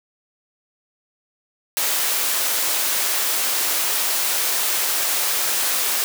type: high-pass noise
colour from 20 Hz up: white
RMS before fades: -21 dBFS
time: 1.77-6.04 s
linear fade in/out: 0 ms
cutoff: 420 Hz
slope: 12 dB/octave
effects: none